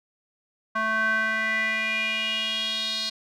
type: tone with band-pass filter sweep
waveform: square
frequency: 220 Hz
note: A3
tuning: in tune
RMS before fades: -26 dBFS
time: 0.75-3.1 s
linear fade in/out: 10 ms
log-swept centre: 1300 to 4200 Hz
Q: 5.7
effects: none